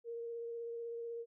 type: tone with vibrato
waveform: sine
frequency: 466.2 Hz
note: A#4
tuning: in tune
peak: -40 dBFS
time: 0.04-1.26 s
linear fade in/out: 50 ms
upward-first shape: sine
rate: 16 Hz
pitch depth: 13 cents each way
effects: none